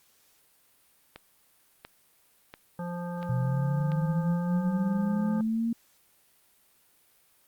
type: click train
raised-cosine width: 0.3 ms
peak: -26 dBFS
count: 5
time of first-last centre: 1.16-3.919 s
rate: 1.45 Hz
type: harmonic tone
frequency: 174.61 Hz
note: F3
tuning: in tune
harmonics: 1 / 3 / 5 / 7 / 9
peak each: -33 / -39 / -41 / -46 / -49 dBFS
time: 2.79-5.41 s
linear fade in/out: 2 ms
type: linear sweep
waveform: sine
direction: up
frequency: 123.5 to 233.1 Hz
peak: -25 dBFS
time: 3.29-5.73 s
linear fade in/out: 5 ms
effects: white hiss -64 dBFS RMS until 7.47 s + Opus 48 kbps